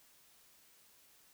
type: silence
effects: white hiss -65 dBFS RMS until 1.33 s